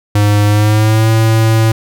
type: tone with pitch glide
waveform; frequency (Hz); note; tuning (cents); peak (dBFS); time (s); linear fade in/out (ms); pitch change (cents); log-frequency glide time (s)
square; 103.6 to 111.68; G#2 to A2; -4 to +26; -8; 0.15-1.72; 5; +130; 0.47-1.1
effects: none